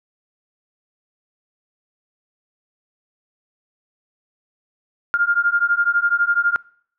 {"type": "beating tone pair", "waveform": "sine", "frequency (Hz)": [1400, 1412], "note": ["F6", "F6"], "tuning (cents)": [4, 19], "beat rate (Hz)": 12, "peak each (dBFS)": [-19, -18], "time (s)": [5.14, 6.56], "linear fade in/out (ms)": 0, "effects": ["noise-tail reverb RT60 0.6 s tail -25 dB re dry"]}